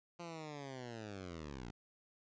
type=linear sweep; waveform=10% pulse; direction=down; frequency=174.61 to 55 Hz; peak=-37 dBFS; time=0.19-1.71 s; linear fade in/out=10 ms; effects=resampled to 16000 Hz